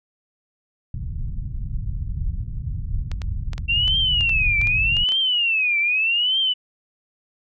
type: low-pass noise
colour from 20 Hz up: pink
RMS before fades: -26 dBFS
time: 0.94-5.04 s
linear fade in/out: 5 ms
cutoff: 130 Hz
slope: 24 dB/octave
type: clicks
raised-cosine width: 0.2 ms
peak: -17 dBFS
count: 12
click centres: 3.116 / 3.218 / 3.533 / 3.58 / 3.879 / 4.209 / 4.294 / 4.615 / 4.672 / 4.968 / 5.089 / 5.121 s
type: tone with vibrato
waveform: sine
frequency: 2715 Hz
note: F7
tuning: 50 cents flat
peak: -17 dBFS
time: 3.68-6.54 s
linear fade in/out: 20 ms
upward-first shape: triangle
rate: 0.83 Hz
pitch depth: 280 cents each way
effects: none